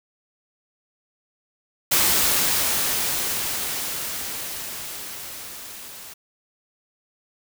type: noise with level ramp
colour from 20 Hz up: white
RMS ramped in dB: -18 to -40 dBFS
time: 1.91-6.14 s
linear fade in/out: 10 ms
effects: none